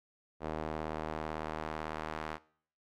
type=tone with band-pass filter sweep; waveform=sawtooth; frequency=78 Hz; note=D#2; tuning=5 cents sharp; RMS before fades=-39 dBFS; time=0.4-2.39 s; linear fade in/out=50 ms; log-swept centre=620 to 1200 Hz; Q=0.9; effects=noise-tail reverb RT60 0.6 s tail -22 dB re dry